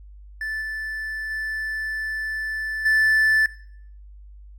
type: tone with level steps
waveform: triangle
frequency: 1754 Hz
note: A6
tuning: 6 cents flat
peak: -24 / -26 / -24 / -14 dBFS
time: 0.41-3.46 s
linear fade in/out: 2 ms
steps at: 0.61 / 1.3 / 2.85 s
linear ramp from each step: 10 ms
effects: noise-tail reverb RT60 0.6 s tail -17 dB re dry + added 50 Hz sine -41 dBFS peak until 4.58 s